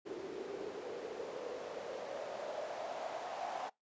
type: noise with band-pass filter sweep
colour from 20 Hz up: white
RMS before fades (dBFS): -43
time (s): 0.05-3.7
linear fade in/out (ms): 20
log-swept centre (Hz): 370 to 750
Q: 5.2
effects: noise-tail reverb RT60 0.2 s tail -25 dB re dry + resampled to 16000 Hz